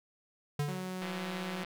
square tone with exponential decay, 145.8 Hz, D3, 12 cents flat, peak -29 dBFS, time 0.59-1.05 s, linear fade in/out 5 ms, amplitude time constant 100 ms
sawtooth tone, 185 Hz, F#3, in tune, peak -33 dBFS, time 0.68-1.64 s, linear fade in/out 5 ms
click train, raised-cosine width 0.3 ms, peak -26 dBFS, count 107, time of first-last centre 1.02-1.647 s, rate 169 Hz
effects none

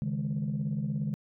sine chord, C# suspended second, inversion none, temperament equal, 138.59 / 155.56 / 207.7 Hz, C#3 / D#3 / G#3, 0 / 0 / 0 cents, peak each -32 dBFS, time 0.02-1.14 s, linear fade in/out 0 ms, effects tanh soft clip ceiling -23 dBFS

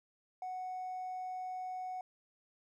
triangle tone with hard clipping, 740 Hz, F#5, in tune, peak -38 dBFS, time 0.42-2.01 s, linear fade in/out 2 ms, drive 2 dB, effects none

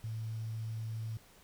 sine tone with quantisation, 111.5 Hz, A2, 23 cents sharp, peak -36 dBFS, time 0.04-1.17 s, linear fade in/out 0 ms, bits 10, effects pink hiss -61 dBFS RMS until 1.43 s

